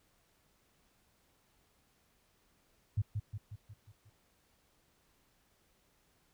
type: tone with echo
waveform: sine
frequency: 104.1 Hz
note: G#2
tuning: 5 cents sharp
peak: -27 dBFS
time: 2.97-3.02 s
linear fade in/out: 10 ms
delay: 180 ms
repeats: 6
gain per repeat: -5 dB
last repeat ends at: 4.1 s
effects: pink hiss -72 dBFS RMS until 6.33 s